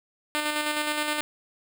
5% pulse tone with tremolo, 300 Hz, D4, 37 cents sharp, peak -13 dBFS, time 0.35-1.21 s, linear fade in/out 0 ms, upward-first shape square, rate 9.6 Hz, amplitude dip 35%, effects none

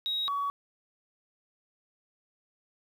sine tone pair in turn, 3800 / 1129.7 Hz, A#7 / C#6, +33 / +32 cents, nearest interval octave + major sixth, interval 2101 cents, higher first, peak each -27 / -27 dBFS, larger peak neither, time 0.06-0.28 / 0.28-0.5 s, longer neither, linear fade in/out 0 ms, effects tanh soft clip ceiling -24 dBFS + 10-bit

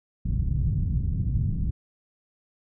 white low-pass noise, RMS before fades -25 dBFS, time 0.25-1.71 s, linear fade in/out 10 ms, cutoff 140 Hz, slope 24 dB/octave, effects none

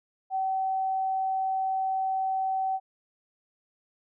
sine tone, 764 Hz, G5, 45 cents flat, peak -25 dBFS, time 0.3-2.8 s, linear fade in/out 50 ms, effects none

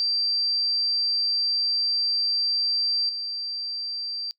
sine tone with level steps, 4699 Hz, D8, in tune, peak -21 / -28 dBFS, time 0-4.31 s, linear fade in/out 0 ms, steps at 3.09 s, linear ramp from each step 2 ms, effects noise-tail reverb RT60 0.1 s tail -22 dB re dry

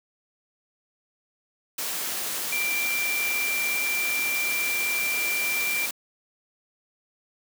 sine tone in noise, 2360 Hz, D7, 8 cents sharp, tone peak -25 dBFS, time 2.52-5.86 s, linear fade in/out 5 ms, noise white, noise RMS -30 dBFS, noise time 1.78-5.91 s, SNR +2 dB, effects high-pass 200 Hz 12 dB/octave

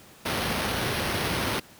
pink noise with sample-and-hold, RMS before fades -27 dBFS, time 0.25-1.6 s, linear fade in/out 10 ms, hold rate 7350 Hz, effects pink hiss -51 dBFS RMS until 1.79 s + high-pass 80 Hz 12 dB/octave

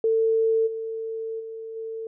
sine tone with level steps, 447.7 Hz, A4, 30 cents sharp, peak -18 / -28 / -33 / -30 dBFS, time 0.04-2.07 s, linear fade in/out 2 ms, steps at 0.66 / 1.39 / 1.75 s, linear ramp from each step 20 ms, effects none

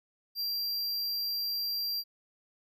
square tone, 4738 Hz, D8, 14 cents sharp, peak -31 dBFS, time 0.35-2.04 s, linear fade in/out 50 ms, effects none

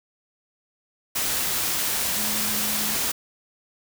sine tone in noise, 212.2 Hz, G#3, 38 cents sharp, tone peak -35 dBFS, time 2.16-2.95 s, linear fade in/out 10 ms, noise white, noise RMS -25 dBFS, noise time 1.15-3.12 s, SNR -13 dB, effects none

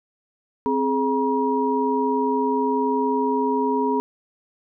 sine tone cluster, 261.9 / 420.9 / 955 Hz, C4 / G#4 / A#5, +2 / +23 / +42 cents, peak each -23 dBFS, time 0.66-4 s, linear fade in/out 0 ms, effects none

